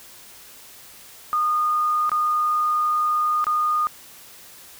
sine tone with dropouts, 1225 Hz, D#6, 27 cents flat, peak -18 dBFS, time 1.33-3.87 s, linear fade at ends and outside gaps 0 ms, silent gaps 2.094-2.117 / 3.442-3.468 s, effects white hiss -45 dBFS RMS until 4.79 s

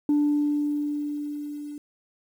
sine tone with level ramp, 293.7 Hz, D4, in tune, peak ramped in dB -16 to -34 dBFS, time 0.09-1.78 s, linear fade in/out 2 ms, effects tanh soft clip ceiling -16 dBFS + 9-bit

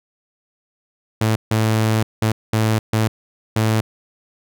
sawtooth tone bursts at uneven times, 110 Hz, A2, in tune, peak -11 dBFS, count 6, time 1.21-1.36 / 1.51-2.03 / 2.22-2.32 / 2.53-2.79 / 2.93-3.08 / 3.56-3.81 s, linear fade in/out 5 ms, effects none

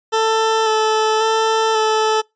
20% pulse tone with vibrato, 440 Hz, A4, in tune, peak -9 dBFS, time 0.12-2.22 s, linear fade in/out 20 ms, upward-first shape square, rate 0.92 Hz, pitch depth 15 cents each way, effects noise-tail reverb RT60 0.2 s tail -25 dB re dry + resampled to 16000 Hz

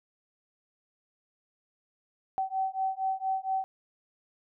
sine beating tone pair, 763 / 767.3 Hz, G5 / G5, -47 / -37 cents, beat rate 4.3 Hz, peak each -31 dBFS, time 2.38-3.64 s, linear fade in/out 0 ms, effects none

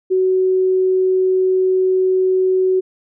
sine tone, 373.8 Hz, F#4, 18 cents sharp, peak -12 dBFS, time 0.1-2.81 s, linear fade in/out 20 ms, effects none

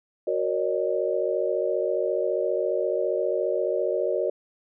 sine chord, D# minor seventh, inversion first, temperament equal with one note detuned, 370 / 466.2 / 554.4 / 609.1 Hz, F#4 / A#4 / C#5 / D#5, 0 / 0 / 0 / -37 cents, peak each -28 dBFS, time 0.27-4.3 s, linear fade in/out 5 ms, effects none

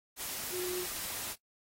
sine tone in noise, 361.7 Hz, F#4, 39 cents flat, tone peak -35 dBFS, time 0.5-0.86 s, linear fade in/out 50 ms, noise white, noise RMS -39 dBFS, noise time 0.16-1.36 s, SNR +1 dB, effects noise-tail reverb RT60 0.1 s tail -19 dB re dry + AAC 48 kbps

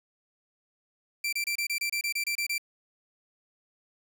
sawtooth tone bursts, 2349 Hz, D7, in tune, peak -24 dBFS, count 12, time 1.24-2.581 s, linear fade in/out 5 ms, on 87 ms, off 27 ms, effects 11-bit

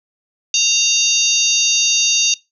harmonic tone with a mistuned harmonic, 924 Hz, A#5, 16 cents flat, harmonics 3 / 4 / 5 / 6 / 7, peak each -19 / -19 / -19 / -19 / -19 dBFS, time 0.54-2.34 s, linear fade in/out 2 ms, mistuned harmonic 6, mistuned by +96 cents, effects noise-tail reverb RT60 0.2 s tail -20 dB re dry

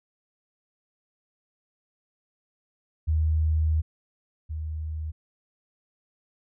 sine tone pair in turn, 78.5 / 78.12 Hz, D#2 / D#2, +16 / +8 cents, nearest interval unison, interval 8 cents, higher first, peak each -20 / -29 dBFS, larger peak first, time 3.07-3.82 / 4.49-5.12 s, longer first, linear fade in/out 20 ms, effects none

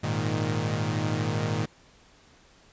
sawtooth chord, Ab suspended second, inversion none, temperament equal with one note detuned, 103.83 / 116.54 / 155.03 Hz, Ab2 / Bb2 / Eb3, 0 / 0 / -6 cents, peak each -26 dBFS, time 0.03-1.66 s, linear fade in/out 10 ms, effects pink hiss -57 dBFS RMS until 2.72 s + resampled to 16000 Hz

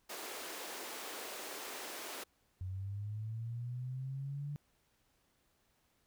pink high-pass noise, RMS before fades -45 dBFS, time 0.09-2.24 s, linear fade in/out 10 ms, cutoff 320 Hz, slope 24 dB/octave
sine linear sweep, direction up, 91 to 146.83 Hz, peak -38 dBFS, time 2.61-4.56 s, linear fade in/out 0 ms
effects pink hiss -75 dBFS RMS until 6.06 s

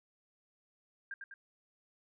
sine tone with echo, 1600 Hz, G6, 35 cents sharp, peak -39 dBFS, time 1.11-1.14 s, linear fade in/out 2 ms, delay 100 ms, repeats 2, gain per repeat -4 dB, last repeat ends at 1.34 s, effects none

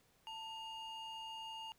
triangle ring-modulated tone, 1864.7 Hz, A#6, in tune, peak -40 dBFS, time 0.27-1.72 s, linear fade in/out 0 ms, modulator 971 Hz, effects pink hiss -72 dBFS RMS until 1.78 s

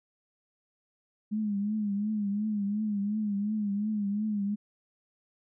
sine tone with vibrato, 207.7 Hz, G#3, in tune, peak -27 dBFS, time 1.31-4.56 s, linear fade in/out 20 ms, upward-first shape triangle, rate 2.8 Hz, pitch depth 89 cents each way, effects none

